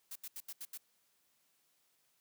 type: noise bursts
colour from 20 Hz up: blue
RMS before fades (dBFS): -45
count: 6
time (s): 0.11-0.776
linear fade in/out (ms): 5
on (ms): 46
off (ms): 78
effects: white hiss -75 dBFS RMS until 2.2 s + high-pass 100 Hz 12 dB/octave